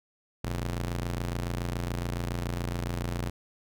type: ring-modulated tone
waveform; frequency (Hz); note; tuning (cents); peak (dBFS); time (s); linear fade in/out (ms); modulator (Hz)
sawtooth; 87; F2; -6; -23; 0.44-3.3; 5; 29.9
effects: none